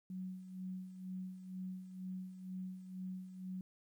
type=tone with tremolo; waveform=sine; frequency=185.8 Hz; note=F#3; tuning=7 cents sharp; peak=-40 dBFS; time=0.1-3.61 s; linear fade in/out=2 ms; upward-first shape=sine; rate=2.1 Hz; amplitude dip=65%; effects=12-bit